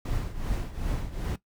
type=noise with tremolo; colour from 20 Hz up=brown; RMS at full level=-27 dBFS; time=0.05-1.36 s; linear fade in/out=5 ms; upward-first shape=triangle; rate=2.6 Hz; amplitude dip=80%; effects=noise-tail reverb RT60 0.1 s tail -17 dB re dry